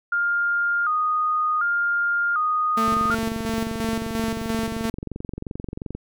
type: tone with vibrato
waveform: sine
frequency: 1318.5 Hz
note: E6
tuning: in tune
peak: -19 dBFS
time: 0.12-3.15 s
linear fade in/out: 5 ms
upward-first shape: square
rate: 0.67 Hz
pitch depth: 110 cents each way
type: tone with tremolo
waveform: sawtooth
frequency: 224.7 Hz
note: A3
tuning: 37 cents sharp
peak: -19 dBFS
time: 2.77-4.9 s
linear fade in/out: 5 ms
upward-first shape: square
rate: 2.9 Hz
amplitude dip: 40%
type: click train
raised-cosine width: 3 ms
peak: -18 dBFS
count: 71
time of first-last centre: 2.88-5.95 s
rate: 22.8 Hz
effects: none